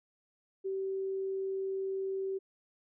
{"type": "tone", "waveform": "sine", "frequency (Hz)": 385.3, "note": "G4", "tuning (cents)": -30, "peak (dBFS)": -32, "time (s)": [0.64, 2.39], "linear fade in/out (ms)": 20, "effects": []}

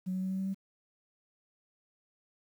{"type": "tone with pitch steps", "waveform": "sine", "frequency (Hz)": [185, 186.61, 188.23, 189.87, 191.52, 193.19], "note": ["F#3", "F#3", "F#3", "F#3", "G3", "G3"], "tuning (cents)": [0, 15, 30, 45, -40, -25], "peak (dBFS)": -30, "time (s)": [0.06, 0.546], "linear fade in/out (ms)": 20, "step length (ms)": 81, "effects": ["tanh soft clip ceiling -26 dBFS", "10-bit"]}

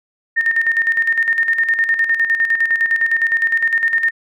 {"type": "tone with tremolo", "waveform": "sine", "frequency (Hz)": 1826, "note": "A#6", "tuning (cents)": -36, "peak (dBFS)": -11, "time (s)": [0.36, 4.11], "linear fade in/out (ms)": 20, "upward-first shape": "square", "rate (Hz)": 9.8, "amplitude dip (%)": 60, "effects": []}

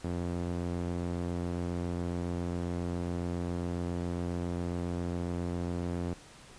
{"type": "tone with band-pass filter", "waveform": "sawtooth", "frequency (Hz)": 87.31, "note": "F2", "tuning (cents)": 0, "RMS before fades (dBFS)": -34, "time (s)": [0.04, 6.14], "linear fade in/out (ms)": 5, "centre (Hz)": 280, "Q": 0.65, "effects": ["pink hiss -53 dBFS RMS until 6.58 s", "resampled to 22050 Hz"]}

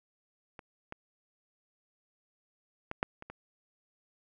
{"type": "clicks", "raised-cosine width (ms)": 0.5, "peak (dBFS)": [-30, -25, -21, -13, -29, -28], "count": 6, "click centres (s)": [0.592, 0.924, 2.914, 3.029, 3.224, 3.3], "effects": []}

